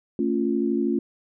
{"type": "chord", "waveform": "sine", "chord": "A augmented", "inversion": "none", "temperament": "equal with one note detuned", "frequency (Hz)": [224.1, 277.2, 349.2], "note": ["A3", "C#4", "E#4"], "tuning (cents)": [32, 0, 0], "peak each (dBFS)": -25, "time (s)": [0.19, 0.99], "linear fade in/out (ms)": 2, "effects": []}